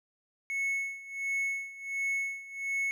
triangle tone with tremolo, 2200 Hz, C#7, 14 cents flat, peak -26 dBFS, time 0.5-2.91 s, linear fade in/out 0 ms, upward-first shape sine, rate 1.4 Hz, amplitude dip 85%, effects none

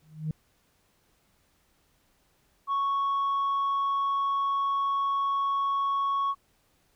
sine tone with exponential growth, 155.56 Hz, D#3, in tune, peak -23 dBFS, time 0.02-0.31 s, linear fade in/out 2 ms, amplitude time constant 63 ms
sine tone, 1108.7 Hz, C#6, in tune, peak -22 dBFS, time 2.67-6.35 s, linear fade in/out 50 ms
effects tanh soft clip ceiling -23 dBFS + pink hiss -68 dBFS RMS until 6.95 s

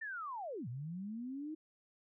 sine linear two-way sweep, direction down then up, 1820 to 113.3 to 318.9 Hz, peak -40 dBFS, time 0.01-1.55 s, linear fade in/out 10 ms, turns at 0.68 s, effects none

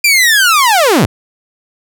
sawtooth linear sweep, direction down, 2409 to 76.1 Hz, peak -3 dBFS, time 0.04-1.06 s, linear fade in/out 5 ms, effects none

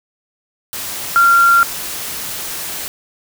sine tone in noise, 1381 Hz, F6, 20 cents flat, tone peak -7 dBFS, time 1.16-1.63 s, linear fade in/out 0 ms, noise white, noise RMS -25 dBFS, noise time 0.73-2.88 s, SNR +15 dB, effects none

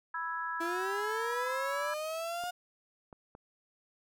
sine chord, E major, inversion second, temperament equal, 987.8 / 1318.5 / 1661.2 Hz, B5 / E6 / G#6, 0 / 0 / 0 cents, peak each -38 dBFS, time 0.14-1.94 s, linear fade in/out 5 ms
35% pulse linear sweep, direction up, 330 to 720 Hz, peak -33 dBFS, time 0.6-2.51 s, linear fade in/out 10 ms
clicks, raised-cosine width 1 ms, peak -35 dBFS, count 3, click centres 2.438 / 3.128 / 3.351 s
effects none

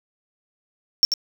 triangle tone with echo, 5500 Hz, F8, 27 cents flat, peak -10 dBFS, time 1.03-1.05 s, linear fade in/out 0 ms, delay 88 ms, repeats 1, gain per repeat -7 dB, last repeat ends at 1.138 s, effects none

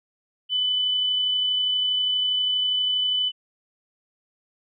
sine tone with amplitude modulation, 3000 Hz, F#7, 23 cents sharp, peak -19 dBFS, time 0.49-3.32 s, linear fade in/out 50 ms, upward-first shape sine, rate 32.4 Hz, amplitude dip 25%, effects none

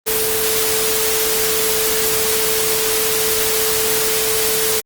sine tone in noise, 440 Hz, A4, in tune, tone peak -21 dBFS, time 0.06-4.81 s, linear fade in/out 20 ms, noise white, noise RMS -18 dBFS, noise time 0.06-4.81 s, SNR -6 dB, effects Opus 24 kbps

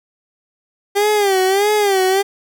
30% pulse tone with vibrato, 397.8 Hz, G4, 25 cents sharp, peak -10 dBFS, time 0.95-2.23 s, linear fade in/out 20 ms, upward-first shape sine, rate 1.6 Hz, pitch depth 110 cents each way, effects none

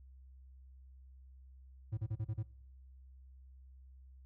triangle tone bursts, 108.5 Hz, A2, 24 cents flat, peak -32 dBFS, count 6, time 1.92-2.43 s, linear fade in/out 10 ms, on 55 ms, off 36 ms, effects noise-tail reverb RT60 0.8 s tail -24 dB re dry + added 65 Hz sine -54 dBFS peak until 4.25 s

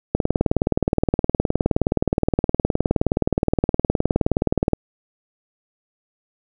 click train, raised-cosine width 2 ms, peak -3 dBFS, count 89, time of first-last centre 0.15-4.733 s, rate 19.2 Hz, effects none

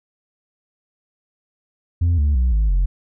sine tone with pitch steps, 85.7 / 72.9 / 62.02 / 52.75 / 44.88 Hz, F2 / D2 / B1 / G#1 / F1, -32 / -12 / +8 / +28 / +48 cents, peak -11 dBFS, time 2.01-2.86 s, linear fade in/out 10 ms, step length 170 ms, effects tanh soft clip ceiling -13 dBFS

